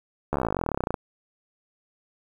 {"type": "slowing click train", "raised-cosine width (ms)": 1, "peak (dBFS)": -11, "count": 28, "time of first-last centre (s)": [0.33, 0.942], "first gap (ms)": 13, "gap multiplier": 1.04, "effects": ["8-bit"]}